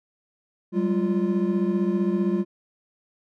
triangle tone cluster, 188.6 / 204 / 347.9 Hz, F#3 / G#3 / F4, +33 / -31 / -7 cents, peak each -23 dBFS, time 0.72-2.45 s, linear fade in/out 50 ms, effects none

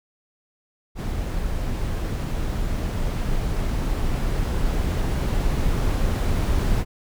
brown noise with level ramp, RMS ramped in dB -26 to -20 dBFS, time 0.95-6.85 s, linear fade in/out 50 ms, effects none

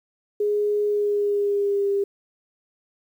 sine tone with pitch glide, 415.3 to 399.5 Hz, G#4 to G4, 0 to +33 cents, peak -19 dBFS, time 0.4-2.04 s, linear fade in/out 5 ms, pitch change -67 cents, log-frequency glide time 0.87-1.9 s, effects 9-bit

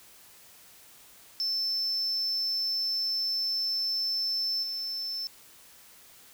triangle tone with level steps, 5300 Hz, E8, 9 cents sharp, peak -25 / -30 dBFS, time 1.4-5.27 s, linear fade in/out 0 ms, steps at 4.62 s, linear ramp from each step 20 ms, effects tanh soft clip ceiling -21 dBFS + white hiss -54 dBFS RMS until 6.33 s

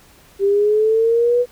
sine linear sweep, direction up, 391.6 to 493.9 Hz, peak -12 dBFS, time 0.39-1.46 s, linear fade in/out 50 ms, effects pink hiss -49 dBFS RMS until 1.51 s

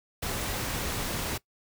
pink noise, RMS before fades -32 dBFS, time 0.22-1.38 s, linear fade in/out 10 ms, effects noise-tail reverb RT60 0.1 s tail -20 dB re dry

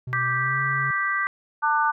triangle tone with pitch glide, 126.1 to 136.72 Hz, B2 to C#3, +36 to -24 cents, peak -27 dBFS, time 0.07-0.91 s, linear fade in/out 5 ms, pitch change +140 cents, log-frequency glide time 0.31-0.61 s
sine chord, G major, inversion second, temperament just, 1176 / 1568 / 1960 Hz, D6 / G6 / B6, +2 / 0 / -14 cents, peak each -26 dBFS, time 0.13-1.27 s, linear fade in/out 0 ms
harmonic tone, 297.7 Hz, D4, 24 cents sharp, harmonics 3 / 4 / 5, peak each -22 / -23 / -24 dBFS, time 1.62-1.92 s, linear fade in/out 20 ms
effects none

